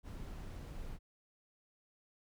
brown noise, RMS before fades -45 dBFS, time 0.03-0.99 s, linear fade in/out 50 ms, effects none

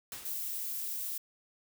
white noise with exponential decay, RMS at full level -40 dBFS, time 0.12-0.63 s, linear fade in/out 1 ms, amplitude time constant 110 ms
violet noise, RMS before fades -37 dBFS, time 0.25-1.18 s, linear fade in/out 5 ms
effects none

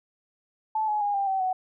sine tone with pitch steps, 871 / 844.3 / 818.3 / 793.2 / 768.8 / 745.2 Hz, A5 / G#5 / G#5 / G5 / G5 / F#5, -18 / +28 / -26 / +20 / -34 / +12 cents, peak -23 dBFS, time 0.75-1.53 s, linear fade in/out 5 ms, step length 130 ms, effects none

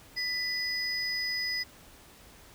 triangle tone pair together, 1991 / 5000 Hz, B6 / D#8, +14 / +8 cents, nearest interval octave + major third, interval 1594 cents, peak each -31 / -30 dBFS, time 0.16-1.64 s, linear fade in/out 20 ms, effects tanh soft clip ceiling -20 dBFS + pink hiss -54 dBFS RMS until 2.54 s

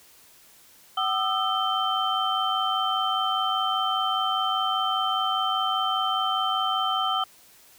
sine tone cluster, 756 / 1215 / 1320 / 3103 Hz, F#5 / D#6 / E6 / G7, +37 / -42 / +2 / -18 cents, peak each -28 dBFS, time 0.97-7.24 s, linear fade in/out 5 ms, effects white hiss -54 dBFS RMS until 7.78 s

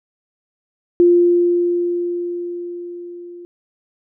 sine tone with level ramp, 349.2 Hz, F4, in tune, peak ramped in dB -7 to -33 dBFS, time 1-3.45 s, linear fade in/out 0 ms, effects none

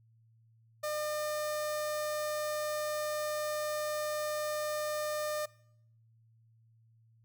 sawtooth tone with notch filter, 604 Hz, D5, 48 cents sharp, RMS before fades -35 dBFS, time 0.83-5.46 s, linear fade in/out 10 ms, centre 2800 Hz, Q 1.9, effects noise-tail reverb RT60 0.7 s tail -22 dB re dry + added 113 Hz sine -62 dBFS peak until 7.24 s

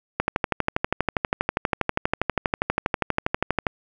click train, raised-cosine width 0.5 ms, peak -5 dBFS, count 44, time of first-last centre 0.2-3.668 s, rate 12.4 Hz, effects none

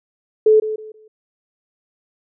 sine tone with echo, 432.9 Hz, A4, 28 cents flat, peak -8 dBFS, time 0.46-0.6 s, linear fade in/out 5 ms, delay 160 ms, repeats 3, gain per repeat -12 dB, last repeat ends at 1.08 s, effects none

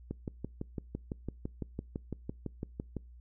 click train, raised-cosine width 3 ms, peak -23 dBFS, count 18, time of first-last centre 0.11-2.967 s, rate 5.95 Hz, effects noise-tail reverb RT60 0.3 s tail -26 dB re dry + added 60 Hz sine -50 dBFS peak until 3.2 s

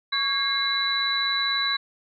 sine tone cluster, 1115 / 1628 / 2131 / 3958 Hz, C#6 / G#6 / C7 / B7, +10 / -35 / +31 / +3 cents, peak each -30 / -28 / -31 / -24 dBFS, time 0.12-1.77 s, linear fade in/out 10 ms, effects none

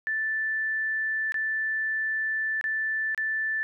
sine tone with dropouts, 1760 Hz, A6, in tune, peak -25 dBFS, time 0.07-3.63 s, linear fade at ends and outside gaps 0 ms, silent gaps 1.321-1.343 / 2.612-2.641 / 3.147-3.177 s, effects none

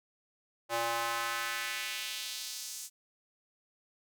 square tone with high-pass filter sweep, 116.54 Hz, A#2, in tune, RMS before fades -36 dBFS, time 0.69-2.9 s, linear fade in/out 50 ms, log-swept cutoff 640 to 7200 Hz, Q 1.5, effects none

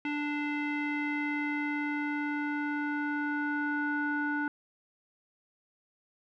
square tone with low-pass filter sweep, 293.7 Hz, D4, in tune, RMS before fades -32 dBFS, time 0.05-4.48 s, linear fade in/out 2 ms, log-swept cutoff 2400 to 1400 Hz, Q 5.1, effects none

